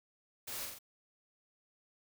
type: noise with echo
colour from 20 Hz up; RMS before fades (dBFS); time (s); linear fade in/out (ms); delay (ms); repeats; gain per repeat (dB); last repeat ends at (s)
white; -43; 0.47-0.66; 10; 43; 3; -3; 0.789
effects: none